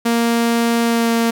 sawtooth tone with pitch glide, 233.1 to 230.7 Hz, A#3 to A#3, 0 to -18 cents, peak -10 dBFS, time 0.05-1.31 s, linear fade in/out 10 ms, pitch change -18 cents, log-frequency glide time 0.83-1.11 s, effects none

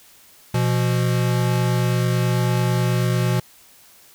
square tone pair together, 122.36 / 171.5 Hz, B2 / F3, -16 / -31 cents, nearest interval tritone, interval 585 cents, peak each -19 / -24 dBFS, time 0.54-3.4 s, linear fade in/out 5 ms, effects white hiss -50 dBFS RMS until 4.14 s

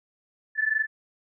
sine tone pair together, 1736.8 / 1760 Hz, A6 / A6, -23 / 0 cents, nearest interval unison, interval 23 cents, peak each -25 / -25 dBFS, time 0.55-0.87 s, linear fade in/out 50 ms, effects none

